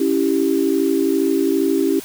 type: chord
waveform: sine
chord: C# diminished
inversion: none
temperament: equal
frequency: 277.2 / 329.6 / 392 Hz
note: C#4 / E4 / G4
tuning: 0 / 0 / 0 cents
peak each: -19 dBFS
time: 0-2 s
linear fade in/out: 5 ms
effects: white hiss -36 dBFS RMS until 2.04 s